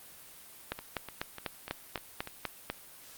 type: two click trains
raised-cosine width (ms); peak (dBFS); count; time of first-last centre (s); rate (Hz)
0.3; -24 / -16; 6 / 9; 0.79-2.274 / 0.72-2.7; 3.37 / 4.04
effects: white hiss -52 dBFS RMS until 3.17 s + Opus 32 kbps